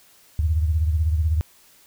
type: beating tone pair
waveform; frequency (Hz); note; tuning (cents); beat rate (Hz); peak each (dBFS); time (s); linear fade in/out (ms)
sine; 77.7 / 93.7; D#2 / F#2; -2 / +22; 16; -18 / -27; 0.39-1.41; 0
effects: white hiss -54 dBFS RMS until 1.86 s